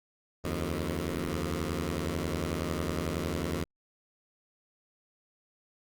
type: beating tone pair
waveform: 10% pulse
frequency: 76.6 / 87.6 Hz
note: D#2 / F2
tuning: -27 / +6 cents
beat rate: 11 Hz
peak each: -25 dBFS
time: 0.44-3.64 s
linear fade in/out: 5 ms
effects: Opus 24 kbps